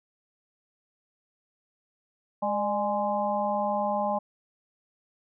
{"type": "harmonic tone with a mistuned harmonic", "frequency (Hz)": 207.7, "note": "G#3", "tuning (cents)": 0, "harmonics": [1, 3, 4, 5], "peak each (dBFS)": [-33, -29, -28, -33], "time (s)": [2.42, 4.19], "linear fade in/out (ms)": 10, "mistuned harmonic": 3, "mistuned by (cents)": -55, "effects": []}